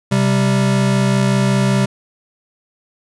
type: tone pair together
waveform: square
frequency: 130.81 / 195.99 Hz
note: C3 / G3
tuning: 0 / 0 cents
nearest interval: perfect fifth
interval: 700 cents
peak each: -16 dBFS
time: 0.11-1.86 s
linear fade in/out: 10 ms
effects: resampled to 24000 Hz + 8-bit